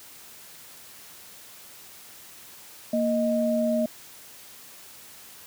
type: tone pair together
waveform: sine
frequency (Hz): 233.1 / 622.3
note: A#3 / D#5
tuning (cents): 0 / 0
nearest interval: octave + perfect fourth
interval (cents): 1700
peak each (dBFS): -24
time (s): 2.93-3.86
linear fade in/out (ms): 5
effects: white hiss -47 dBFS RMS until 5.46 s + high-pass 60 Hz 12 dB/octave